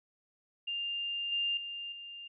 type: tone with level steps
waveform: sine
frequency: 2800 Hz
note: F7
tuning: 4 cents sharp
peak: -33 / -29 / -38 / -43 dBFS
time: 0.67-2.28 s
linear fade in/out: 10 ms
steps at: 1.32 / 1.57 / 1.92 s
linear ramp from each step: 2 ms
effects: none